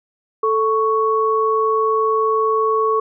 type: tone pair together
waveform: sine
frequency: 440 / 1111.3 Hz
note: A4 / C#6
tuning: 0 / +4 cents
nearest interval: octave + major third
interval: 1604 cents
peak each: -17 dBFS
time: 0.43-3 s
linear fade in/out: 5 ms
effects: none